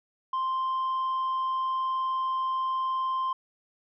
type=tone; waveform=sine; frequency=1046.5 Hz; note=C6; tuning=in tune; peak=-23 dBFS; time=0.33-3.33 s; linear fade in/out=5 ms; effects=tanh soft clip ceiling -25 dBFS